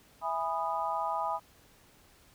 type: chord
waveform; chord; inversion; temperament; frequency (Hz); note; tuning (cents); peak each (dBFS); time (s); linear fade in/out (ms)
sine; E major seventh; none; just; 659.3 / 824.1 / 988.9 / 1236.1; E5 / G#5 / B5 / D#6; 0 / -14 / +2 / -12; -37 / -34 / -34 / -36; 0.21-1.4; 50
effects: pink hiss -61 dBFS RMS until 2.34 s